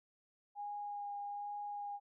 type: tone with vibrato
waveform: sine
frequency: 818 Hz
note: G#5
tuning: 26 cents flat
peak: -40 dBFS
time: 0.55-2 s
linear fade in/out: 50 ms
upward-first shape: sine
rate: 1.2 Hz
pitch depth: 11 cents each way
effects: none